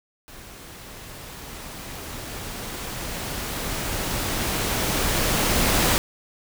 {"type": "noise with level ramp", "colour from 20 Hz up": "pink", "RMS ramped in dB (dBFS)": [-43, -19], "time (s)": [0.28, 5.98], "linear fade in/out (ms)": 0, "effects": []}